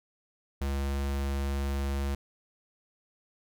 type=tone; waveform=square; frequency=69.3 Hz; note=C#2; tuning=in tune; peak=-29 dBFS; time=0.61-2.15 s; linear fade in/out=5 ms; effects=none